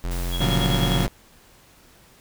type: tone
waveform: square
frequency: 43.78 Hz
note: F1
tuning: 5 cents sharp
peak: -25 dBFS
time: 0.04-1.08 s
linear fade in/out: 0 ms
type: high-pass noise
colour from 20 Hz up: white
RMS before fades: -38 dBFS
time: 0.11-1.05 s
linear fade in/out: 2 ms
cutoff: 120 Hz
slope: 12 dB/octave
type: tone with tremolo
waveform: sine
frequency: 3322 Hz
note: G#7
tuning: in tune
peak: -23 dBFS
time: 0.31-1.05 s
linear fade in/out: 50 ms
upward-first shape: triangle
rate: 9.9 Hz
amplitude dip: 90%
type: chord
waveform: 35% pulse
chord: Gb major seventh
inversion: first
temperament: just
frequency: 115.62 / 138.75 / 173.43 / 185 Hz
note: Bb2 / Db3 / F3 / Gb3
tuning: -14 / +2 / -12 / 0 cents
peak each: -25 / -23 / -25 / -26 dBFS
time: 0.4-1.07 s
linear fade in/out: 10 ms
effects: pink hiss -53 dBFS RMS until 2.2 s